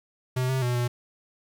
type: tone with pitch steps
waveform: square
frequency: 127.7 / 131.5 / 122.8 / 121.6 Hz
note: C3 / C3 / B2 / B2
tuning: -42 / +9 / -9 / -26 cents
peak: -24 dBFS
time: 0.36-0.88 s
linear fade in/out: 10 ms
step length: 130 ms
effects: 10-bit